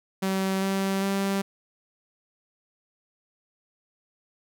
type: tone with pitch steps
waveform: sawtooth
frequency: 191.5 / 193.84 / 196.2 Hz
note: G3 / G3 / G3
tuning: -40 / -19 / +2 cents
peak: -20 dBFS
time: 0.22-1.42 s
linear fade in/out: 10 ms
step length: 400 ms
effects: none